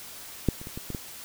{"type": "clicks", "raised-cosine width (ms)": 3, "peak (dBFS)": [-8, -28, -26, -22, -21, -19], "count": 6, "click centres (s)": [0.487, 0.615, 0.671, 0.775, 0.903, 0.948], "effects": ["white hiss -43 dBFS RMS until 1.24 s"]}